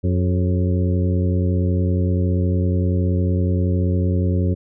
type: harmonic tone with a mistuned harmonic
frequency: 90.7 Hz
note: F#2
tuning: 34 cents flat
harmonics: 1 / 2 / 3 / 4 / 5 / 6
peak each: -17 / -23 / -27 / -29 / -31 / -33 dBFS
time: 0.03-4.55 s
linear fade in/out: 20 ms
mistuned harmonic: 5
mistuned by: -62 cents
effects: none